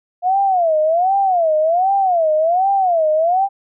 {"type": "tone with vibrato", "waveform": "sine", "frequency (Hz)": 698.5, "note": "F5", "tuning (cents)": 0, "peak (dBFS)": -12, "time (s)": [0.22, 3.49], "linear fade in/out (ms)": 50, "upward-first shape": "sine", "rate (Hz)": 1.3, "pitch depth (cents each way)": 220, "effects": []}